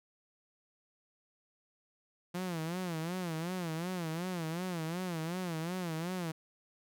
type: tone with vibrato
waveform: sawtooth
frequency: 171.6 Hz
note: F3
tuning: 30 cents flat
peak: -31 dBFS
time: 2.34-6.32 s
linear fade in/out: 10 ms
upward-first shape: sine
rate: 2.7 Hz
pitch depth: 140 cents each way
effects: none